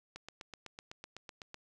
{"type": "click train", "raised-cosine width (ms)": 0.2, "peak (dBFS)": -28, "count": 12, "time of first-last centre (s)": [0.16, 1.544], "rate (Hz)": 7.95, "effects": []}